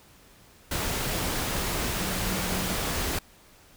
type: tone in noise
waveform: sine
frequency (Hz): 185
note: F#3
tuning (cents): 0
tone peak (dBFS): -34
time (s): 1.96-2.75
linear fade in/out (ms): 5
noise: pink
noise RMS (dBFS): -29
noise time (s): 0.71-3.19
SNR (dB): -8
effects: pink hiss -55 dBFS RMS until 3.76 s